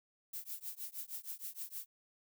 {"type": "noise with tremolo", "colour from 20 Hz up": "violet", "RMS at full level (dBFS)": -41, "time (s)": [0.33, 1.86], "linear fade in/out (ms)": 5, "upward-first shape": "triangle", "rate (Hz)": 6.4, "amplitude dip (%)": 100, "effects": []}